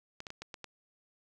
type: clicks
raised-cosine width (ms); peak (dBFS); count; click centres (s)
0.2; -25; 6; 0.204 / 0.268 / 0.304 / 0.42 / 0.542 / 0.643
effects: none